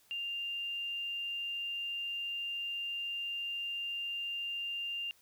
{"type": "tone", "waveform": "sine", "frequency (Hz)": 2794, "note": "F7", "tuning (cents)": 0, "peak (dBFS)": -35, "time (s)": [0.11, 5.11], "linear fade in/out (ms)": 0, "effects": ["white hiss -66 dBFS RMS until 5.21 s"]}